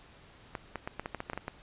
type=clicks; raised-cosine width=0.5 ms; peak=-20 dBFS; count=11; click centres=0.552 / 0.757 / 0.875 / 0.996 / 1.059 / 1.147 / 1.204 / 1.299 / 1.333 / 1.376 / 1.481 s; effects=pink hiss -56 dBFS RMS until 1.62 s + resampled to 8000 Hz